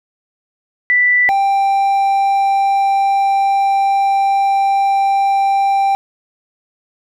sine / triangle tone pair in turn, 1975.5 / 787.8 Hz, B6 / G5, 0 / +8 cents, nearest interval octave + major third, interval 1592 cents, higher first, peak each -9 dBFS, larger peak neither, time 0.9-1.29 / 1.29-5.95 s, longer second, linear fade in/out 0 ms, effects none

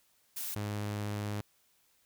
blue noise, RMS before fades -38 dBFS, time 0.36-0.55 s, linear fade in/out 10 ms
sawtooth tone with vibrato, 103.83 Hz, G#2, in tune, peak -30 dBFS, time 0.56-1.41 s, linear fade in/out 0 ms, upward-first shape sine, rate 16 Hz, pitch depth 9 cents each way
effects white hiss -70 dBFS RMS until 2.05 s

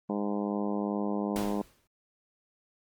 harmonic tone, 102.5 Hz, G#2, 22 cents flat, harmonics 2 / 3 / 4 / 5 / 6 / 7 / 8 / 9 / 10, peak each -31 / -35 / -37 / -39 / -41 / -42 / -43 / -44 / -45 dBFS, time 0.09-1.62 s, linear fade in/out 5 ms
pink noise with exponential decay, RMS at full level -35 dBFS, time 1.36-1.87 s, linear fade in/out 0 ms, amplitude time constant 110 ms
effects Opus 32 kbps

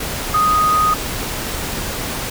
sine tone in noise, 1244.5 Hz, D#6, in tune, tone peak -12 dBFS, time 0.34-0.94 s, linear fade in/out 5 ms, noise pink, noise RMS -24 dBFS, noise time 0-2.3 s, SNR +9 dB, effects none

